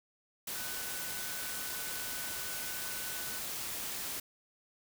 sine tone in noise, 1496 Hz, F#6, 19 cents sharp, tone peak -47 dBFS, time 0.55-3.39 s, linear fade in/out 5 ms, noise white, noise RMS -39 dBFS, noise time 0.47-4.2 s, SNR -11 dB, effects none

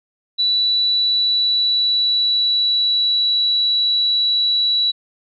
sine tone with pitch glide, 3951 to 3926 Hz, B7 to B7, 0 to -11 cents, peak -14 dBFS, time 0.38-4.92 s, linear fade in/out 20 ms, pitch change -11 cents, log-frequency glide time 0.8-3.36 s, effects none

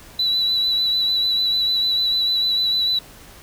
triangle tone with vibrato, 3956 Hz, B7, 2 cents sharp, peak -14 dBFS, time 0.19-2.99 s, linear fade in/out 5 ms, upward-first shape sine, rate 6.7 Hz, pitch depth 23 cents each way, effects tanh soft clip ceiling -14 dBFS + pink hiss -44 dBFS RMS until 3.42 s

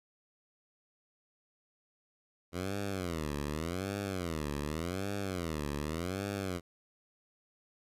10% pulse tone with vibrato, 85.2 Hz, F2, 42 cents flat, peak -26 dBFS, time 2.52-6.61 s, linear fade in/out 50 ms, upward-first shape sine, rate 0.86 Hz, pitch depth 290 cents each way, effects resampled to 32000 Hz + 11-bit

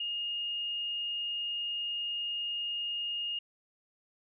sine tone, 2845 Hz, F7, 31 cents sharp, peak -32 dBFS, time 0-3.39 s, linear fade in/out 5 ms, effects none

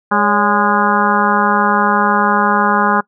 harmonic tone with a mistuned harmonic, 206 Hz, G#3, 14 cents flat, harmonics 1 / 2 / 3 / 4 / 5 / 6 / 7 / 8, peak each -18 / -22 / -23 / -17 / -17 / -18 / -18 / -23 dBFS, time 0.11-3.01 s, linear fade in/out 10 ms, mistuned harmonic 3, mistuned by -140 cents, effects noise-tail reverb RT60 0.1 s tail -22 dB re dry

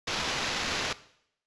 violet noise with sample-and-hold, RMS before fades -31 dBFS, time 0.07-0.93 s, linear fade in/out 5 ms, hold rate 8820 Hz, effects noise-tail reverb RT60 0.7 s tail -17 dB re dry + resampled to 22050 Hz

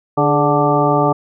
harmonic tone with a mistuned harmonic, 146.8 Hz, D3, in tune, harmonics 1 / 2 / 3 / 4 / 5 / 6 / 8, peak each -19 / -19 / -19 / -19 / -19 / -19 / -19 dBFS, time 0.17-1.13 s, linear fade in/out 10 ms, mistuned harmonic 3, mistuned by -70 cents, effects none

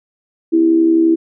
sine tone with amplitude modulation, 328.6 Hz, E4, 5 cents flat, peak -6 dBFS, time 0.52-1.16 s, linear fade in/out 20 ms, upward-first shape sine, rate 71.6 Hz, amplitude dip 55%, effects none

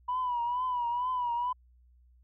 sine tone with vibrato, 980 Hz, B5, 14 cents flat, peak -27 dBFS, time 0.08-1.53 s, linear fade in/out 10 ms, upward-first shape triangle, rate 2.2 Hz, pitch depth 79 cents each way, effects tanh soft clip ceiling -24 dBFS + added 61 Hz sine -58 dBFS peak until 2.23 s

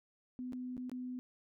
sine tone with dropouts, 251.4 Hz, B3, 31 cents sharp, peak -39 dBFS, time 0.39-1.19 s, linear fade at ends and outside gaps 0 ms, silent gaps 0.523-0.532 / 0.768-0.778 / 0.896-0.916 s, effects none

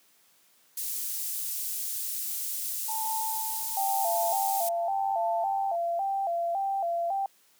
pink high-pass noise, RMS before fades -33 dBFS, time 0.77-4.69 s, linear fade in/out 5 ms, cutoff 9800 Hz, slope 12 dB/octave
sine tone with tremolo, 883 Hz, A5, 6 cents sharp, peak -29 dBFS, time 2.88-5.76 s, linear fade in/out 10 ms, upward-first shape triangle, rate 0.94 Hz, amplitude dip 80%
sine tone with vibrato, 732 Hz, F#5, 19 cents flat, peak -26 dBFS, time 3.77-7.26 s, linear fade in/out 2 ms, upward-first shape square, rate 1.8 Hz, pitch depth 120 cents each way
effects white hiss -63 dBFS RMS until 7.59 s + high-pass 150 Hz 12 dB/octave

